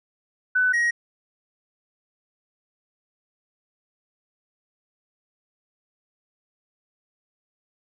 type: tone pair in turn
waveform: sine / triangle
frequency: 1500 / 1889.9 Hz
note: F#6 / A#6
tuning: +23 / +23 cents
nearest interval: major third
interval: 400 cents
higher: second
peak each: -17 dBFS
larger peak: neither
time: 0.55-0.73 / 0.73-0.91 s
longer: neither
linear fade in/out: 10 ms
effects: resampled to 22050 Hz